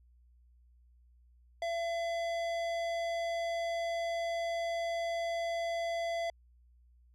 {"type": "tone with tanh clipping", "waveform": "sine", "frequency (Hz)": 675, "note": "E5", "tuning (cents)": 41, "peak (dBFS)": -34, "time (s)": [1.62, 6.3], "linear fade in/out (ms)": 2, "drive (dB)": 16, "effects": ["added 60 Hz sine -60 dBFS peak until 7.14 s"]}